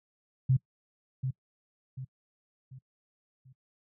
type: tone with echo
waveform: sine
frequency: 130.81 Hz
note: C3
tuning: in tune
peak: -20 dBFS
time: 0.49-0.57 s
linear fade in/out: 10 ms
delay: 740 ms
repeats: 4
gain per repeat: -8 dB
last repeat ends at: 3.53 s
effects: noise-tail reverb RT60 0.1 s tail -23 dB re dry